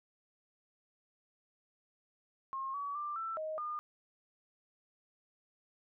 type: tone with pitch steps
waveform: sine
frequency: 1073 / 1136 / 1185 / 1332 / 626 / 1214 Hz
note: C6 / C#6 / D6 / E6 / D#5 / D#6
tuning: +43 / +42 / +15 / +18 / +10 / -43 cents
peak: -36 dBFS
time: 2.53-3.79 s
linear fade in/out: 0 ms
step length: 210 ms
effects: none